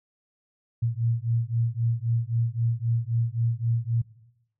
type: beating tone pair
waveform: sine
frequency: 114.4 / 118.2 Hz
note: A#2 / A#2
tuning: -32 / +24 cents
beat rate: 3.8 Hz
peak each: -26 dBFS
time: 0.82-4.02 s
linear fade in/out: 10 ms
effects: noise-tail reverb RT60 0.9 s tail -19 dB re dry